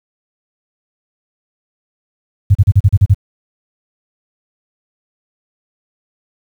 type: tone bursts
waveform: sine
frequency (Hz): 98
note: G2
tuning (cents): 0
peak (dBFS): -3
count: 8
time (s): 2.5-3.14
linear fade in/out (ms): 10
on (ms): 45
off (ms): 40
effects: high-pass 60 Hz 12 dB/octave + 7-bit